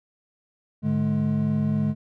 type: tone cluster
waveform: triangle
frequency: 104.1 / 148.6 / 211.6 Hz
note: G#2 / D3 / G#3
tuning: +5 / +21 / +33 cents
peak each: -28 / -23 / -21 dBFS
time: 0.82-1.95 s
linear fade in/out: 50 ms
effects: none